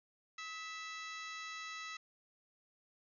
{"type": "harmonic tone with a mistuned harmonic", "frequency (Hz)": 659.3, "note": "E5", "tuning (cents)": 0, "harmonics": [2, 3, 4, 5, 6, 7, 8, 9, 10], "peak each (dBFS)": [-48, -48, -51, -57, -52, -62, -58, -62, -57], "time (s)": [0.38, 1.97], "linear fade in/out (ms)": 5, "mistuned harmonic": 2, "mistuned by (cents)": -51, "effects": []}